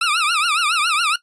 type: tone with vibrato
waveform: 20% pulse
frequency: 1293 Hz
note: E6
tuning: 34 cents flat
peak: -11 dBFS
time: 0.01-1.16 s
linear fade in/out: 5 ms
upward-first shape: triangle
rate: 7.2 Hz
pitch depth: 200 cents each way
effects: noise-tail reverb RT60 0.1 s tail -17 dB re dry + resampled to 22050 Hz